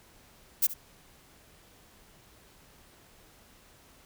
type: noise with echo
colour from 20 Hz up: violet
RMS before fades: -23 dBFS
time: 0.62-0.67 s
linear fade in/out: 10 ms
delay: 70 ms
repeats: 1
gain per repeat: -15 dB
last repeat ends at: 0.74 s
effects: pink hiss -58 dBFS RMS until 4.05 s